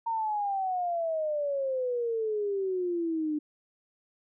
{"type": "exponential sweep", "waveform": "sine", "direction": "down", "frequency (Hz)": [926, 297.2], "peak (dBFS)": -27, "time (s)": [0.06, 3.39], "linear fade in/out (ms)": 10, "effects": []}